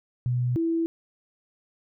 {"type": "tone pair in turn", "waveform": "sine", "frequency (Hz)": [123.47, 330.4], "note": ["B2", "E4"], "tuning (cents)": [0, 4], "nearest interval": "octave + perfect fourth", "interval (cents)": 1704, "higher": "second", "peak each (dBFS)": -22, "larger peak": "neither", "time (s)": [[0.26, 0.56], [0.56, 0.86]], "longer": "neither", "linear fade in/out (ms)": 0, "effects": []}